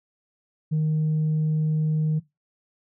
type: tone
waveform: sine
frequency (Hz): 155.2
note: D#3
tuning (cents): -4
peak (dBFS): -18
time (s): 0.71-2.2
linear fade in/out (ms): 20
effects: noise-tail reverb RT60 0.2 s tail -20 dB re dry + tanh soft clip ceiling -18 dBFS